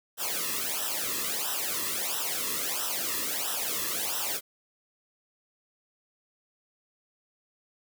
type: noise with flanger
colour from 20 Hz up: white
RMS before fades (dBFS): -31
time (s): 0.17-4.41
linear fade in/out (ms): 50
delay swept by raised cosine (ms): 0.44 to 1.35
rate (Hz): 1.5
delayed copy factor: -0.95
effects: none